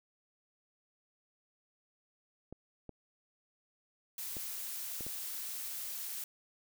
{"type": "clicks", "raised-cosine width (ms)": 2, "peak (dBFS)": -32, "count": 5, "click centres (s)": [2.526, 2.893, 4.368, 5.008, 5.066]}
{"type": "noise", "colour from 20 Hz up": "blue", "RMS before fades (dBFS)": -41, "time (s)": [4.18, 6.24], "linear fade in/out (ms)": 2}
{"effects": []}